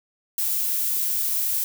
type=noise; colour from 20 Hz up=violet; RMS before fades=-24 dBFS; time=0.38-1.64 s; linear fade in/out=2 ms; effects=none